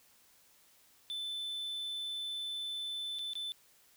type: tone with dropouts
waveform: triangle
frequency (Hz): 3520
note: A7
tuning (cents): 0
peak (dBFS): -35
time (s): 1.1-3.52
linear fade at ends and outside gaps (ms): 0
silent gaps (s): 3.187-3.192 / 3.334-3.354
effects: white hiss -65 dBFS RMS until 3.96 s